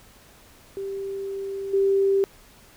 sine tone with level steps, 392 Hz, G4, in tune, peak -28 / -17 dBFS, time 0.77-2.24 s, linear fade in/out 0 ms, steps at 1.73 s, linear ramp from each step 10 ms, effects pink hiss -52 dBFS RMS until 2.76 s

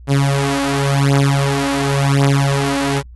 sawtooth beating tone pair, 138.59 / 139.51 Hz, C#3 / C#3, 0 / +11 cents, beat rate 0.92 Hz, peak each -12 dBFS, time 0.07-3.03 s, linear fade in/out 50 ms, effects added 60 Hz sine -35 dBFS peak until 3.15 s + AAC 32 kbps

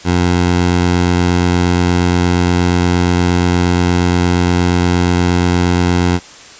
15% pulse tone, 88.5 Hz, F2, 23 cents sharp, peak -4 dBFS, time 0.04-6.2 s, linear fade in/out 50 ms, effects white hiss -36 dBFS RMS until 6.59 s + resampled to 16000 Hz

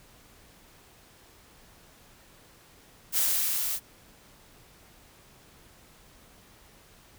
blue noise with level ramp, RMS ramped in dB -24 to -31 dBFS, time 3.12-3.8 s, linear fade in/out 50 ms, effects pink hiss -56 dBFS RMS until 7.18 s

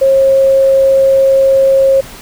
sine tone, 539 Hz, C#5, 49 cents flat, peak -5 dBFS, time 0.01-2.01 s, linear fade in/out 10 ms, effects pink hiss -32 dBFS RMS until 2.21 s

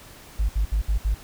sine tone bursts, 51.91 Hz, G#1, in tune, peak -17 dBFS, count 5, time 0.39-1.146 s, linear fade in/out 10 ms, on 100 ms, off 64 ms, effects tanh soft clip ceiling -16 dBFS + pink hiss -46 dBFS RMS until 1.23 s

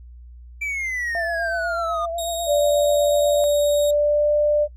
triangle exponential sweep, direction down, 2349 to 1200 Hz, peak -22 dBFS, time 0.61-2.06 s, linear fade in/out 10 ms
sine tone with vibrato, 673 Hz, E5, 36 cents sharp, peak -24 dBFS, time 1.15-3.44 s, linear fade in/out 0 ms, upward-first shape triangle, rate 8.1 Hz, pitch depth 43 cents each way
20% pulse tone, 3753 Hz, A#7, 11 cents sharp, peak -23 dBFS, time 2.18-3.91 s, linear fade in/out 5 ms
sine tone with pitch glide, 585 to 593.5 Hz, D5 to D5, -7 to +18 cents, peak -15 dBFS, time 2.46-4.68 s, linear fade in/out 50 ms, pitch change +25 cents, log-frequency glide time 3.74-4.33 s
effects noise-tail reverb RT60 0.1 s tail -20 dB re dry + added 60 Hz sine -39 dBFS peak until 4.76 s

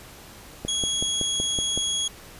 click train, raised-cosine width 2 ms, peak -16 dBFS, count 7, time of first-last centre 0.65-1.776 s, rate 5.33 Hz
25% pulse tone, 3322 Hz, G#7, in tune, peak -20 dBFS, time 0.68-2.08 s, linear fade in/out 5 ms
effects pink hiss -45 dBFS RMS until 2.39 s + resampled to 32000 Hz

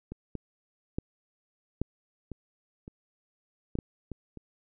clicks, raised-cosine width 3 ms, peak -25 / -22 / -17 / -15 / -25 / -30 / -19 / -18 / -24 / -30 dBFS, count 10, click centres 0.12 / 0.353 / 0.985 / 1.816 / 2.317 / 2.879 / 3.754 / 3.788 / 4.117 / 4.373 s, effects none

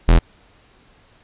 45% pulse tone, 42.09 Hz, E1, 37 cents sharp, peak -8 dBFS, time 0.08-0.19 s, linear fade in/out 10 ms, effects pink hiss -53 dBFS RMS until 1.23 s + resampled to 8000 Hz

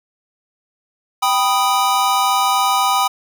square chord, G augmented, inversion none, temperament equal, 784 / 987.8 / 1244.5 Hz, G5 / B5 / D#6, 0 / 0 / 0 cents, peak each -19 dBFS, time 1.22-3.08 s, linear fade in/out 10 ms, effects none

